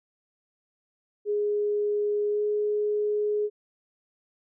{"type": "tone with pitch glide", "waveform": "sine", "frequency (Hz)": [415.1, 418.7], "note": ["G#4", "G#4"], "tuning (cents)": [-1, 14], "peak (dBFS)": -23, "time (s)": [1.25, 3.5], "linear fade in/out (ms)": 50, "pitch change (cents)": 15, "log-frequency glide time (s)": [2.29, 2.42], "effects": []}